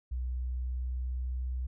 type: tone with pitch glide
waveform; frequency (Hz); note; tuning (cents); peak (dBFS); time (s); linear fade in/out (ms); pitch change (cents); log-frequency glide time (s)
sine; 62.3 to 62.99; B1 to B1; +16 to +35; -31; 0.11-1.67; 10; +19; 0.31-1.43
effects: none